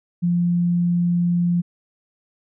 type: tone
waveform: sine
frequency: 174.1 Hz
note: F3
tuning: 5 cents flat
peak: -16 dBFS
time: 0.22-1.62 s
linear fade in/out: 20 ms
effects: none